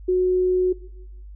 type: tone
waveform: sine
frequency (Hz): 366.6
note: F#4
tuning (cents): -16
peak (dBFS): -16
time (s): 0.08-0.73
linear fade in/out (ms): 10
effects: noise-tail reverb RT60 1.0 s tail -19 dB re dry + added 50 Hz sine -37 dBFS peak until 1.35 s